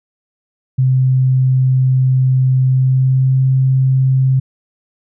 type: tone with pitch glide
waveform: sine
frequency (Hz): 130 to 131.81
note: C3 to C3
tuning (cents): -11 to +13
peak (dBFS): -9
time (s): 0.78-4.4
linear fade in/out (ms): 10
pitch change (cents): +24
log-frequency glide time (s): 2.67-3.42
effects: none